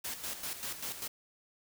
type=noise with tremolo; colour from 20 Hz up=white; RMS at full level=-38 dBFS; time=0.04-1.08 s; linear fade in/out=10 ms; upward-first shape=square; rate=5.1 Hz; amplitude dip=60%; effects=none